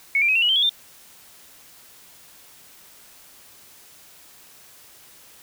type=tone with pitch steps; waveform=sine; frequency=2210 / 2369 / 2539 / 2721 / 2916 / 3125 / 3350 / 3590 Hz; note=C#7 / D7 / D#7 / F7 / F#7 / G7 / G#7 / A7; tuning=-6 / +14 / +34 / -46 / -26 / -6 / +14 / +34 cents; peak=-16 dBFS; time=0.15-0.694 s; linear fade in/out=2 ms; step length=68 ms; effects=white hiss -49 dBFS RMS until 5.42 s